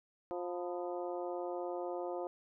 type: harmonic tone with a mistuned harmonic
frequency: 176.7 Hz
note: F3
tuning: 21 cents sharp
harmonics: 2 / 3 / 4 / 5 / 6 / 7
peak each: -40 / -41 / -43 / -49 / -52 / -54 dBFS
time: 0.31-2.27 s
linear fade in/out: 0 ms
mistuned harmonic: 6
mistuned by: -100 cents
effects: none